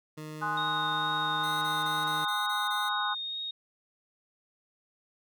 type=tone; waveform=20% pulse; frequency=154.2 Hz; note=D#3; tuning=15 cents flat; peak=-34 dBFS; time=0.17-2.25 s; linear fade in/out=10 ms
type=chord; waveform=sine; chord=Ab dominant seventh; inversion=none; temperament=equal; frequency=830.6 / 1046.5 / 1244.5 / 1480 Hz; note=Ab5 / C6 / Eb6 / Gb6; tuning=0 / 0 / 0 / 0 cents; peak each=-34 dBFS; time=0.41-3.15 s; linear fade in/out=20 ms
type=tone with vibrato; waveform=sine; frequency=3716 Hz; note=A#7; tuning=6 cents flat; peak=-33 dBFS; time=0.57-3.51 s; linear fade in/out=5 ms; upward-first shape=triangle; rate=2.2 Hz; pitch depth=13 cents each way
type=tone bursts; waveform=5% pulse; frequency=2062 Hz; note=C7; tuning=26 cents flat; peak=-33 dBFS; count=7; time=1.43-2.892 s; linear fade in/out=10 ms; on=190 ms; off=22 ms
effects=none